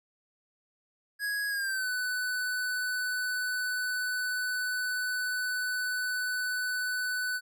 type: tone with pitch glide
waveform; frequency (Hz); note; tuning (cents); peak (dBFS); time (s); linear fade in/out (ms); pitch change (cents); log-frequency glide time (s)
square; 1661.2 to 1497.2; G#6 to F#6; 0 to +20; -30; 1.19-7.41; 50; -180; 1.49-1.88
effects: none